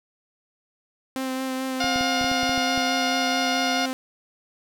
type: tone with vibrato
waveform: sawtooth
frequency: 261.6 Hz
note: C4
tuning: in tune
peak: -22 dBFS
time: 1.16-3.93 s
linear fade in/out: 0 ms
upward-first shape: sine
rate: 4.6 Hz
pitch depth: 15 cents each way
type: harmonic tone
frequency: 712 Hz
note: F5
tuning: 33 cents sharp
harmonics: 1 / 2 / 3 / 4 / 5 / 6 / 7 / 8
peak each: -26 / -29 / -31 / -32 / -33 / -34 / -34 / -35 dBFS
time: 1.8-3.86 s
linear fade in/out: 5 ms
type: clicks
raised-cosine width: 3 ms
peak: -22 dBFS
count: 10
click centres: 1.843 / 1.96 / 2.01 / 2.213 / 2.244 / 2.315 / 2.432 / 2.494 / 2.578 / 2.777 s
effects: none